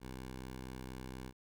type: tone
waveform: 10% pulse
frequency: 64.2 Hz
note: C2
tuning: 32 cents flat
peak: -36 dBFS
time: 0-1.33 s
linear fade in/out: 50 ms
effects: none